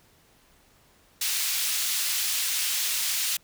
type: high-pass noise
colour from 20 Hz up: pink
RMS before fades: -27 dBFS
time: 1.21-3.37 s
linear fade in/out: 5 ms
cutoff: 3100 Hz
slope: 12 dB/octave
effects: pink hiss -60 dBFS RMS until 3.43 s